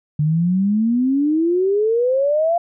sine exponential sweep, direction up, 146.83 to 698.5 Hz, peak -14 dBFS, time 0.19-2.58 s, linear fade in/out 5 ms, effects none

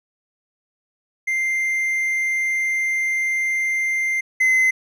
triangle tone pair in turn, 2093 / 2052 Hz, C7 / C7, 0 / -34 cents, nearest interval unison, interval 34 cents, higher first, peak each -17 / -12 dBFS, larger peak second, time 1.27-4.21 / 4.4-4.71 s, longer first, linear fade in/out 10 ms, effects none

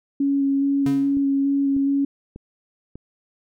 sine tone with vibrato, 277.2 Hz, C#4, in tune, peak -17 dBFS, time 0.2-2.05 s, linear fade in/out 5 ms, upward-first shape square, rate 2.4 Hz, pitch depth 10 cents each way
square tone with exponential decay, 141.4 Hz, C#3, 35 cents sharp, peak -24 dBFS, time 0.86-1.23 s, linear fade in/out 2 ms, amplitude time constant 79 ms
click train, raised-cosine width 3 ms, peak -24 dBFS, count 4, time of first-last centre 1.17-2.956 s, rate 1.68 Hz
effects none

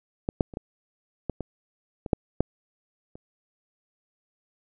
clicks, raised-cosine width 2 ms, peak -13 / -7 / -28 / -18 / -14 / -18 / -20 / -6 / -7 / -29 dBFS, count 10, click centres 0.289 / 0.408 / 0.538 / 0.571 / 1.297 / 1.407 / 2.062 / 2.132 / 2.406 / 3.155 s, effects none

